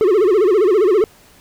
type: tone with vibrato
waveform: triangle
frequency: 396.6 Hz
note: G4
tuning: 20 cents sharp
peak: -8 dBFS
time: 0.01-1.04 s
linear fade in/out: 0 ms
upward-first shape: sine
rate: 15 Hz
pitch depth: 210 cents each way
effects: pink hiss -48 dBFS RMS until 1.4 s